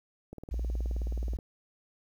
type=click train; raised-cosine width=2 ms; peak=-29 dBFS; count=21; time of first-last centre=0.33-1.388 s; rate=18.9 Hz
type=tone; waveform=sine; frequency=58 Hz; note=A#1; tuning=8 cents flat; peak=-29 dBFS; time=0.51-1.37 s; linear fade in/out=10 ms
effects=10-bit